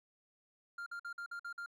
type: tone bursts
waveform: triangle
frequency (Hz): 1396.9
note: F6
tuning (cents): 0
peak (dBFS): -39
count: 7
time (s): 0.78-1.661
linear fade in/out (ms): 5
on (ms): 83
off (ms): 50
effects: none